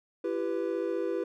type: chord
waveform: triangle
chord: E minor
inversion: none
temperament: equal with one note detuned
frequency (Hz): 337.1 / 392 / 493.9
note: E4 / G4 / B4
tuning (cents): +39 / 0 / 0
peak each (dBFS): -31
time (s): 0.24-1.24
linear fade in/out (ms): 5
effects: none